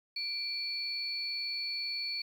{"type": "tone pair together", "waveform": "sine", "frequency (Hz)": [2349, 4431], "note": ["D7", "C#8"], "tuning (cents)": [0, -2], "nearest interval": "major seventh", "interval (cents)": 1098, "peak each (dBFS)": [-40, -34], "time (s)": [0.16, 2.22], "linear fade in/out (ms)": 5, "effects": ["10-bit"]}